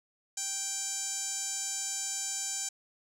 sawtooth tone with band-pass filter, 784 Hz, G5, in tune, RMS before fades -35 dBFS, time 0.37-2.69 s, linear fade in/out 5 ms, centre 7100 Hz, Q 5.4, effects none

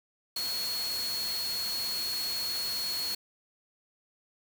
sine tone in noise, 4332 Hz, C#8, 41 cents flat, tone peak -31 dBFS, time 0.36-3.15 s, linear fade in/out 5 ms, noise white, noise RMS -38 dBFS, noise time 0.36-3.15 s, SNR +4 dB, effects none

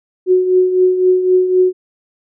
sine tone with tremolo, 368 Hz, F#4, 9 cents flat, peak -6 dBFS, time 0.26-1.73 s, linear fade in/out 50 ms, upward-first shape triangle, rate 3.9 Hz, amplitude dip 65%, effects none

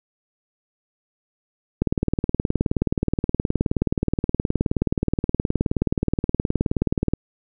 click train, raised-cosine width 3 ms, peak -6 dBFS, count 102, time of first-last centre 1.82-7.136 s, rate 19 Hz, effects none

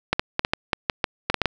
clicks, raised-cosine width 0.3 ms, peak -3 dBFS, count 12, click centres 0.13 / 0.195 / 0.394 / 0.449 / 0.535 / 0.732 / 0.898 / 1.042 / 1.3 / 1.343 / 1.417 / 1.457 s, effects none

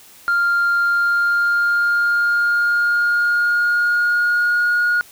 sine tone with pitch glide, 1396.9 to 1437.8 Hz, F6 to F6, 0 to +50 cents, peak -12 dBFS, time 0.28-5.01 s, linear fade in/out 0 ms, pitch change +50 cents, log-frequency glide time 0.82-4.75 s, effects tanh soft clip ceiling -12 dBFS + white hiss -45 dBFS RMS until 5.11 s

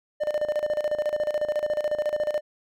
triangle tone with tremolo, 600 Hz, D5, 37 cents sharp, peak -19 dBFS, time 0.2-2.41 s, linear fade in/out 20 ms, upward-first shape square, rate 14 Hz, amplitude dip 75%, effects none

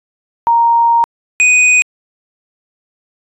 sine / square tone pair in turn, 932.3 / 2489 Hz, A#5 / D#7, 0 / 0 cents, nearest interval octave + perfect fourth, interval 1700 cents, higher second, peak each -7 dBFS, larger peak neither, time 0.47-1.04 / 1.4-1.82 s, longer first, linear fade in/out 0 ms, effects resampled to 24000 Hz

